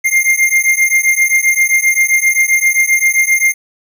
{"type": "beating tone pair", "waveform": "square", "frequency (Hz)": [2108, 2115.6], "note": ["C7", "C7"], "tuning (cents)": [12, 19], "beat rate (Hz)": 7.6, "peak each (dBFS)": -13, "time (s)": [0.04, 3.54], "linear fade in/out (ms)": 20, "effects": []}